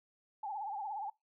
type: tone with vibrato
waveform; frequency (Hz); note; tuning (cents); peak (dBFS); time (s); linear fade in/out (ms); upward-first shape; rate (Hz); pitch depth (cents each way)
sine; 826; G#5; -10; -37; 0.43-1.1; 5; triangle; 17; 130
effects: noise-tail reverb RT60 0.2 s tail -24 dB re dry